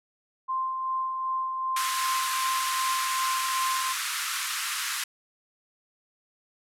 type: tone with tremolo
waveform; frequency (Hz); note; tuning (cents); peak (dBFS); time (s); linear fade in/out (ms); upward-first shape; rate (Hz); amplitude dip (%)
sine; 1046.5; C6; 0; -25; 0.48-3.94; 20; sine; 2.6; 35
type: band-pass noise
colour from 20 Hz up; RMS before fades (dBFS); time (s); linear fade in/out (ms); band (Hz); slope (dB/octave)
pink; -31; 1.76-5.04; 5; 1100 to 13000; 48
effects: none